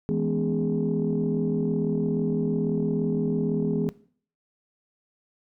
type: tone cluster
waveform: sine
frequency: 164.3 / 210.4 / 248 / 284.5 / 412.4 Hz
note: E3 / G#3 / B3 / C#4 / G#4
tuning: -5 / +23 / +7 / +45 / -12 cents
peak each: -27 / -27 / -28 / -35 / -28 dBFS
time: 0.09-3.89 s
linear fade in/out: 0 ms
effects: noise-tail reverb RT60 0.5 s tail -19 dB re dry + tanh soft clip ceiling -15 dBFS